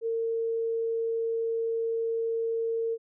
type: tone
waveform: sine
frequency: 455.9 Hz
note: A#4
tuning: 39 cents flat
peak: -26 dBFS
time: 0.01-2.98 s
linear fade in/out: 50 ms
effects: none